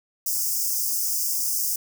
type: high-pass noise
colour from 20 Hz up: white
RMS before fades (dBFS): -25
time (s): 0.26-1.76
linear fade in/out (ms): 5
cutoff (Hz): 5000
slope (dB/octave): 96
effects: none